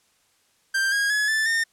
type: tone with pitch steps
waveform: 45% pulse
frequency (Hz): 1578 / 1635.5 / 1695.2 / 1757 / 1821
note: G6 / G#6 / G#6 / A6 / A#6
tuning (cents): +11 / -27 / +35 / -3 / -41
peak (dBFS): -20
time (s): 0.74-1.64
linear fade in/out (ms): 10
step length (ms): 180
effects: white hiss -64 dBFS RMS until 1.72 s + low-pass 10000 Hz 12 dB/octave